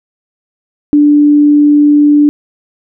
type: tone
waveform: sine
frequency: 293.7 Hz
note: D4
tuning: in tune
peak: -3 dBFS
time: 0.93-2.29 s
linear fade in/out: 0 ms
effects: none